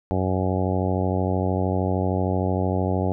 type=harmonic tone; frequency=93.1 Hz; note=F#2; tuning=11 cents sharp; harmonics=1 / 2 / 3 / 4 / 5 / 6 / 7 / 8 / 9; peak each=-24 / -27 / -29 / -30 / -31 / -32 / -32 / -33 / -34 dBFS; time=0.11-3.12 s; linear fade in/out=0 ms; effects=none